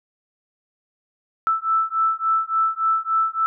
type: beating tone pair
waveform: sine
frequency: 1318.5 / 1322 Hz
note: E6 / E6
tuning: 0 / +5 cents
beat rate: 3.5 Hz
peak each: -21 dBFS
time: 1.47-3.46 s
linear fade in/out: 0 ms
effects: none